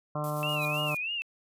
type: harmonic tone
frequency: 150 Hz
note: D3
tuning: 37 cents sharp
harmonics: 1 / 2 / 3 / 4 / 5 / 6 / 7 / 8 / 9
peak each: -33 / -41 / -45 / -35 / -40 / -48 / -37 / -42 / -44 dBFS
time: 0.15-0.95 s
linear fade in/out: 5 ms
type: noise with tremolo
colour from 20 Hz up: violet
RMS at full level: -41 dBFS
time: 0.24-0.97 s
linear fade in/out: 0 ms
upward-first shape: square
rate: 8 Hz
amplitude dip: 35%
type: tone with vibrato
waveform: sine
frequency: 2637 Hz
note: E7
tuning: in tune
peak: -30 dBFS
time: 0.43-1.22 s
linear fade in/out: 0 ms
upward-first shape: sine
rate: 3.2 Hz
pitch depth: 140 cents each way
type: tone with exponential growth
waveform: square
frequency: 3951 Hz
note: B7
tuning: in tune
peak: -37 dBFS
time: 0.5-0.65 s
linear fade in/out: 0 ms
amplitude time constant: 32 ms
effects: resampled to 32000 Hz